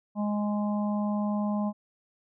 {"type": "harmonic tone", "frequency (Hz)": 207.7, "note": "G#3", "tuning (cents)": 0, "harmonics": [1, 3, 4, 5], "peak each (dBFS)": [-26, -36, -38, -40], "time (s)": [0.15, 1.73], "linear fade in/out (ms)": 50, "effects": []}